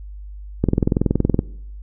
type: click train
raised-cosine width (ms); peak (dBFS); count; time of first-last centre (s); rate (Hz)
3; -3; 17; 0.64-1.391; 21.3
effects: noise-tail reverb RT60 0.7 s tail -21 dB re dry + added 50 Hz sine -32 dBFS peak until 1.82 s